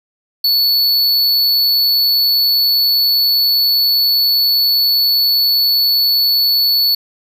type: tone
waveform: square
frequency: 4435 Hz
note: C#8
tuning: in tune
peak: -11 dBFS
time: 0.44-6.95 s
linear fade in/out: 5 ms
effects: none

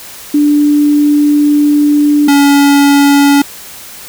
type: tone pair in turn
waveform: sine / square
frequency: 293.7 / 283.3 Hz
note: D4 / C#4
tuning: 0 / +38 cents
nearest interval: minor second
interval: 62 cents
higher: first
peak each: -5 dBFS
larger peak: neither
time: 0.34-2.28 / 2.28-3.42 s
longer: first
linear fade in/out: 5 ms
effects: white hiss -30 dBFS RMS until 4.08 s

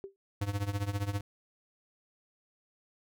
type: tone with exponential decay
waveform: sine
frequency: 392 Hz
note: G4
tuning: in tune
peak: -35 dBFS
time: 0.04-0.16 s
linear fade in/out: 0 ms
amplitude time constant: 24 ms
type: tone with tremolo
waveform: square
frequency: 101 Hz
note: G#2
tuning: 48 cents flat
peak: -28 dBFS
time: 0.41-1.21 s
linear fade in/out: 5 ms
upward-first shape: triangle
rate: 15 Hz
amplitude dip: 90%
effects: none

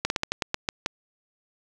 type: slowing click train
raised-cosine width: 0.2 ms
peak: -7 dBFS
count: 9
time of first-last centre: 0.05-0.861 s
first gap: 51 ms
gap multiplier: 1.19
effects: none

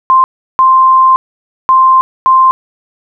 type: tone bursts at uneven times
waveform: sine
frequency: 1046.5 Hz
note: C6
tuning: in tune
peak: -3 dBFS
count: 4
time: 0.1-0.24 / 0.59-1.16 / 1.69-2.01 / 2.26-2.51 s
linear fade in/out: 0 ms
effects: none

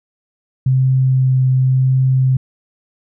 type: tone with vibrato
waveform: sine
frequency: 130.4 Hz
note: C3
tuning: 5 cents flat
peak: -10 dBFS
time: 0.66-2.37 s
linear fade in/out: 5 ms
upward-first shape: triangle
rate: 0.91 Hz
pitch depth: 10 cents each way
effects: none

